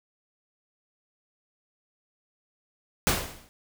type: noise with exponential decay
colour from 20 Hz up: pink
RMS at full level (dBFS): -20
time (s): 3.07-3.49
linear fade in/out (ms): 0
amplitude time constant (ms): 91
effects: none